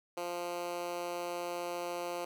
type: tone with high-pass filter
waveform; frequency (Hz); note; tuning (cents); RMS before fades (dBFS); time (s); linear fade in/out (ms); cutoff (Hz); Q
10% pulse; 174.61; F3; 0; -38; 0.17-2.25; 5; 430; 1.7
effects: none